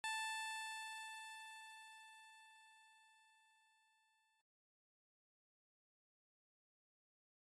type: tone with exponential decay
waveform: 15% pulse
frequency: 881 Hz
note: A5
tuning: 2 cents sharp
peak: -34 dBFS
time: 0.04-4.41 s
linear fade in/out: 0 ms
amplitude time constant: 950 ms
effects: AAC 32 kbps